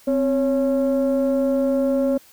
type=tone pair together; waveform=sine; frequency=261.5 / 554 Hz; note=C4 / C#5; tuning=-1 / -1 cents; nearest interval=octave + minor second; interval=1300 cents; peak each=-18 dBFS; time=0.07-2.18 s; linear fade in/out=10 ms; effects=tanh soft clip ceiling -13 dBFS + white hiss -51 dBFS RMS until 2.32 s